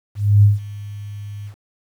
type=tone with ADSR envelope; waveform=sine; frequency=102.7 Hz; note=G#2; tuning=19 cents flat; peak=-6 dBFS; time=0.15-1.55 s; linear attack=280 ms; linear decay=160 ms; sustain=-22 dB; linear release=83 ms; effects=8-bit

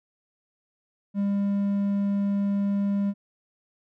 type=tone; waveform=triangle; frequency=200.4 Hz; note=G3; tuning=38 cents sharp; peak=-20 dBFS; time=1.14-3.14 s; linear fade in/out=50 ms; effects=none

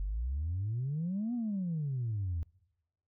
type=exponential two-way sweep; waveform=sine; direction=up then down; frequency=44.94 to 246.9 to 79.1 Hz; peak=-30 dBFS; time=0-2.43 s; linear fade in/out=0 ms; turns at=1.34 s; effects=noise-tail reverb RT60 1.0 s tail -26 dB re dry + tanh soft clip ceiling -28 dBFS

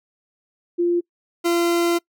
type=tone pair in turn; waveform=sine / 40% pulse; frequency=347.2 / 342.6 Hz; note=F4 / F4; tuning=-10 / -33 cents; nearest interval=unison; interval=23 cents; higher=first; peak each=-16 dBFS; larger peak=neither; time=0.78-1.01 / 1.44-1.99 s; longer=second; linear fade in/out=20 ms; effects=noise-tail reverb RT60 0.1 s tail -25 dB re dry

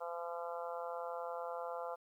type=harmonic tone; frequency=170.7 Hz; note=F3; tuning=39 cents flat; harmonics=3 / 4 / 5 / 6 / 7 / 8; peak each=-43 / -45 / -47 / -49 / -50 / -51 dBFS; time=0-1.96 s; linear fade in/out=20 ms; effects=12-bit

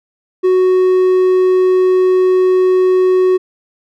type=tone; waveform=triangle; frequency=370 Hz; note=F#4; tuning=in tune; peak=-6 dBFS; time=0.43-3.38 s; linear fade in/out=20 ms; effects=none

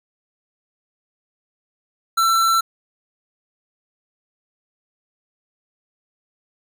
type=tone; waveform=square; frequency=1342 Hz; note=E6; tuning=31 cents sharp; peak=-15 dBFS; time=2.17-2.61 s; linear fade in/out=10 ms; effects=none

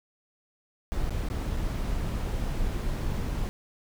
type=noise with dropouts; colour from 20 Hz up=brown; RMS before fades=-29 dBFS; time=0.92-3.49 s; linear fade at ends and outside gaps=0 ms; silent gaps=1.095-1.106 / 1.287-1.3 / 1.566-1.57 s; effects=none

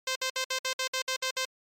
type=tone bursts; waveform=5% pulse; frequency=520 Hz; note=C5; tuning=11 cents flat; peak=-16 dBFS; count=10; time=0.07-1.452 s; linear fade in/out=5 ms; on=86 ms; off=58 ms; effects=low-pass 11000 Hz 12 dB/octave + MP3 96 kbps

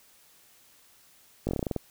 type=slowing click train; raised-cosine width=2 ms; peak=-15 dBFS; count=10; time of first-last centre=1.47-1.763 s; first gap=19 ms; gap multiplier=1.13; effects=white hiss -59 dBFS RMS until 1.9 s

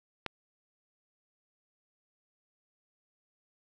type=click; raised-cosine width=0.3 ms; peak=-17 dBFS; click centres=0.263 s; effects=none

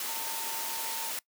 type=tone in noise; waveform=sine; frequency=907 Hz; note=A#5; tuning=48 cents flat; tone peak=-40 dBFS; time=0.08-1.11 s; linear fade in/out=2 ms; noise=white; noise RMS=-35 dBFS; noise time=0-1.19 s; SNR=-8 dB; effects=noise-tail reverb RT60 0.1 s tail -22 dB re dry + high-pass 300 Hz 12 dB/octave

